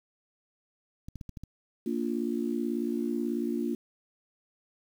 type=clicks; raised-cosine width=5 ms; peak=-28 dBFS; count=6; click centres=1.085 / 1.157 / 1.212 / 1.293 / 1.372 / 1.436 s
type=chord; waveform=sine; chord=Bb major; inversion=none; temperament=just; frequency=233.1 / 291.4 / 349.6 Hz; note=Bb3 / D4 / F4; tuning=0 / -13 / +2 cents; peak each=-31 / -33 / -33 dBFS; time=1.86-3.75 s; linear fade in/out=5 ms
effects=9-bit